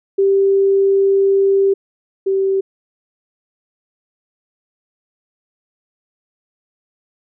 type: tone pair in turn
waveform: sine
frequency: 392 / 387.1 Hz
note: G4 / G4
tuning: 0 / -22 cents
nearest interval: unison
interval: 22 cents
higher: first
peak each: -10 / -13 dBFS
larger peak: first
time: 0.18-1.74 / 2.26-2.61 s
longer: first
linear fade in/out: 10 ms
effects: none

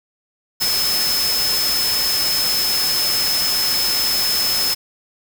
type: tone in noise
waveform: sine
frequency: 5200 Hz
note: E8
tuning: 24 cents flat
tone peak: -18 dBFS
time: 0.6-4.75 s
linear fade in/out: 20 ms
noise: white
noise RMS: -22 dBFS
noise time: 0.6-4.75 s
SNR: +1 dB
effects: none

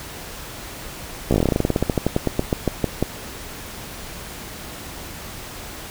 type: slowing click train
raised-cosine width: 2 ms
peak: -4 dBFS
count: 26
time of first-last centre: 1.31-3.026 s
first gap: 15 ms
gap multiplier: 1.11
effects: pink hiss -35 dBFS RMS until 5.9 s

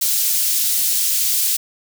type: high-pass noise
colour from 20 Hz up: white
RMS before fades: -18 dBFS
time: 0.01-1.57 s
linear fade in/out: 10 ms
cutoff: 4300 Hz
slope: 12 dB/octave
effects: none

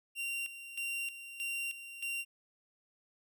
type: tone with tremolo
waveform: 45% pulse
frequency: 2763 Hz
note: F7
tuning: 19 cents flat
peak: -35 dBFS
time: 0.15-2.25 s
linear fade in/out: 50 ms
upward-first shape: square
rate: 1.6 Hz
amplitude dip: 70%
effects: none

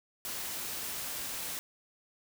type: noise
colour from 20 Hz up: white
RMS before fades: -38 dBFS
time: 0.25-1.59 s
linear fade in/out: 0 ms
effects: none

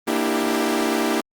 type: chord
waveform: sawtooth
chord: E half-diminished seventh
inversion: second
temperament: equal with one note detuned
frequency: 233.1 / 297.9 / 329.6 / 392 Hz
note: Bb3 / D4 / E4 / G4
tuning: 0 / +25 / 0 / 0 cents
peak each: -21 dBFS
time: 0.07-1.21 s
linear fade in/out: 10 ms
effects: Opus 24 kbps

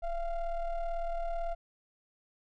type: ring-modulated tone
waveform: triangle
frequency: 350 Hz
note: F4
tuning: 4 cents sharp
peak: -26 dBFS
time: 0.02-1.55 s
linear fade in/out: 20 ms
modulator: 331 Hz
effects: none

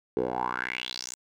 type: tone with band-pass filter sweep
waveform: 10% pulse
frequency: 62.1 Hz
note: B1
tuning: 10 cents sharp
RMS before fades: -32 dBFS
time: 0.17-1.15 s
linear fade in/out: 0 ms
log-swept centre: 420 to 7800 Hz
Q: 5.5
effects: none

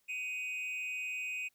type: tone with amplitude modulation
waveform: triangle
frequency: 2507 Hz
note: D#7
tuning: 12 cents sharp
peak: -31 dBFS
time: 0.08-1.49 s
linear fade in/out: 20 ms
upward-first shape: sine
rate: 259 Hz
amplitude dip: 70%
effects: white hiss -75 dBFS RMS until 1.54 s

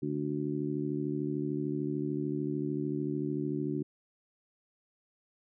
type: harmonic tone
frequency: 73.42 Hz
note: D2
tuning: in tune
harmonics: 2 / 3 / 4 / 5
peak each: -36 / -39 / -34 / -36 dBFS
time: 0.02-3.83 s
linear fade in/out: 10 ms
effects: none

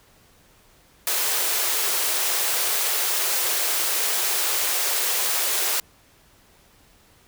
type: high-pass noise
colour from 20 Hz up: white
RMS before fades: -23 dBFS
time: 1.07-5.8 s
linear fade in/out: 2 ms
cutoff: 340 Hz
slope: 96 dB/octave
effects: pink hiss -56 dBFS RMS until 7.27 s

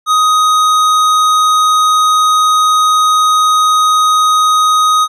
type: tone with hard clipping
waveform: sine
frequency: 1252 Hz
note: D#6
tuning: 10 cents sharp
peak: -9 dBFS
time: 0.06-5.08 s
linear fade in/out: 50 ms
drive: 13 dB
effects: none

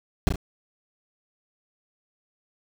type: noise with echo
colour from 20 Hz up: brown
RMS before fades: -17 dBFS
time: 0.27-0.29 s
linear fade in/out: 0 ms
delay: 34 ms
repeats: 2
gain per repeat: -6 dB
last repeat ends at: 0.358 s
effects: none

